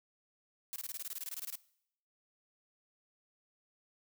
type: noise bursts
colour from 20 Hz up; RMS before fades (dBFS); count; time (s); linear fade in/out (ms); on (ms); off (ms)
blue; -41; 16; 0.73-1.555; 0; 30; 23
effects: noise-tail reverb RT60 0.7 s tail -20 dB re dry